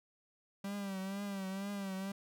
45% pulse tone with vibrato, 196 Hz, G3, in tune, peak -38 dBFS, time 0.64-2.12 s, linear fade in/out 5 ms, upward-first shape triangle, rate 2.1 Hz, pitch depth 71 cents each way, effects none

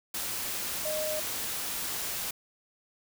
sine tone in noise, 616 Hz, D#5, 17 cents flat, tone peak -31 dBFS, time 0.85-1.2 s, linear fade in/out 5 ms, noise white, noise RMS -34 dBFS, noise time 0.14-2.31 s, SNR 0 dB, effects none

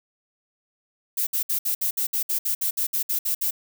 violet noise bursts, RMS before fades -24 dBFS, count 15, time 1.17-3.51 s, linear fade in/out 10 ms, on 100 ms, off 60 ms, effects none

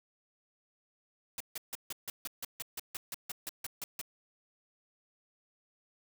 white noise bursts, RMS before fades -39 dBFS, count 16, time 1.38-4.014 s, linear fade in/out 2 ms, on 24 ms, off 150 ms, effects none

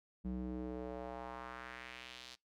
square tone with band-pass filter sweep, 62.3 Hz, B1, 16 cents sharp, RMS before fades -45 dBFS, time 0.24-2.36 s, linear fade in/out 20 ms, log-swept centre 190 to 4500 Hz, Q 1.8, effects noise-tail reverb RT60 0.2 s tail -26 dB re dry

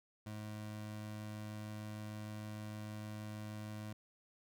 25% pulse tone, 106.5 Hz, G#2, 44 cents sharp, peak -40 dBFS, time 0.26-3.93 s, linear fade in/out 5 ms, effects none

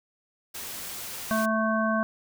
white noise, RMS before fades -37 dBFS, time 0.54-1.46 s, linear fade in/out 10 ms
harmonic tone, 220 Hz, A3, in tune, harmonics 1 / 3 / 5 / 7, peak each -26 / -28 / -29 / -30 dBFS, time 1.31-2.03 s, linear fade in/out 0 ms
effects none

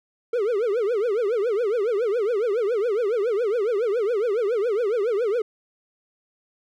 triangle tone with vibrato, 440.3 Hz, A4, 1 cent sharp, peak -18 dBFS, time 0.33-5.42 s, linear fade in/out 5 ms, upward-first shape triangle, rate 7.2 Hz, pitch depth 260 cents each way, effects none

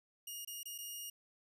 5% pulse tone with dropouts, 2859 Hz, F7, 40 cents sharp, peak -34 dBFS, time 0.27-1.1 s, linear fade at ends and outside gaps 5 ms, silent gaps 0.449-0.474 / 0.632-0.655 / 0.78-0.785 s, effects resampled to 32000 Hz

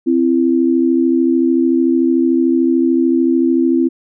sine tone pair together, 261.6 / 335.1 Hz, C4 / E4, 0 / +29 cents, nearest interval major third, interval 429 cents, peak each -13 dBFS, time 0.06-3.89 s, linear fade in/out 20 ms, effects none

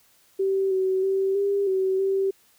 sine tone with pitch steps, 386.8 / 377.7 / 386.2 / 399.7 / 379.7 / 387.8 Hz, G4 / F#4 / G4 / G4 / F#4 / G4, -23 / +36 / -26 / +34 / +45 / -19 cents, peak -20 dBFS, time 0.39-2.31 s, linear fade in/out 10 ms, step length 320 ms, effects white hiss -60 dBFS RMS until 2.58 s

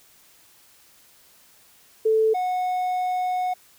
sine / triangle tone pair in turn, 440 / 732.1 Hz, A4 / F#5, 0 / -19 cents, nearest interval major sixth, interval 881 cents, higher second, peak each -16 / -20 dBFS, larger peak first, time 2.05-2.34 / 2.34-3.54 s, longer second, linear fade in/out 10 ms, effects white hiss -55 dBFS RMS until 3.78 s

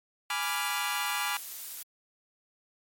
20% pulse chord, G# diminished seventh, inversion none, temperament equal, 830.6 / 987.8 / 1174.7 / 1396.9 Hz, G#5 / B5 / D6 / F6, 0 / 0 / 0 / 0 cents, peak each -30 dBFS, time 0.3-1.37 s, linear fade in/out 2 ms
blue noise, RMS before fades -40 dBFS, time 0.42-1.83 s, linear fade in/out 5 ms
effects MP3 64 kbps

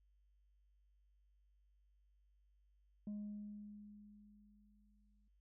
sine tone with exponential decay, 207.7 Hz, G#3, in tune, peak -39 dBFS, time 3.07-5.28 s, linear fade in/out 2 ms, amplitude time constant 480 ms, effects tanh soft clip ceiling -41 dBFS + added 50 Hz sine -70 dBFS peak until 5.4 s

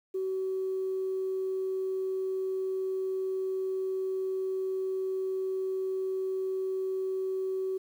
sine tone, 378.9 Hz, F#4, 41 cents sharp, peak -28 dBFS, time 0.14-7.78 s, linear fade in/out 10 ms, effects tanh soft clip ceiling -24 dBFS + 10-bit

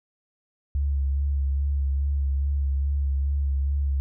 sine tone with vibrato, 69.6 Hz, C#2, 8 cents sharp, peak -21 dBFS, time 0.75-4 s, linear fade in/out 0 ms, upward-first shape sine, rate 2.4 Hz, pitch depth 30 cents each way, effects none

